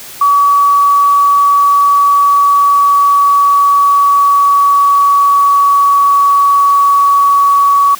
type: tone with pitch glide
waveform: sine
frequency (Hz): 1138 to 1130.1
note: C#6 to C#6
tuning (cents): +45 to +33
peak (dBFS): -5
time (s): 0.21-7.95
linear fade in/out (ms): 5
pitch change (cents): -12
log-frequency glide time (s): 2.08-6.23
effects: white hiss -30 dBFS RMS until 7.99 s